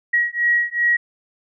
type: beating tone pair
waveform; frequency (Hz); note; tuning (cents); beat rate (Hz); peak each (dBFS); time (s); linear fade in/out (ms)
sine; 1904 / 1906.6; A#6 / A#6; +36 / +39; 2.6; -19; 0.13-0.97; 10
effects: none